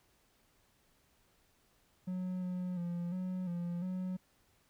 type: tone with pitch steps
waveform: triangle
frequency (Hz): 183.3 / 181.2 / 173.3 / 184.1 / 173.4 / 184.4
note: F#3 / F#3 / F3 / F#3 / F3 / F#3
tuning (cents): -16 / -36 / -13 / -8 / -12 / -6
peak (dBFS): -33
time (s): 2.07-4.17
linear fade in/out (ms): 10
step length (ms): 350
effects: pink hiss -71 dBFS RMS until 4.69 s